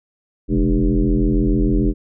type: tone with frequency modulation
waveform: sine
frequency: 126 Hz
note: B2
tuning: 35 cents sharp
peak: -13 dBFS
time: 0.48-1.94 s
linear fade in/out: 50 ms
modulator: 86.6 Hz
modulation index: 2.8
effects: none